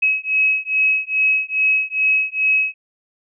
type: beating tone pair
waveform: sine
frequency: 2558 / 2560.4 Hz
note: D#7 / D#7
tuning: +47 / +49 cents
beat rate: 2.4 Hz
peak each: -18 dBFS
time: 0.02-2.74 s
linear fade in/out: 10 ms
effects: none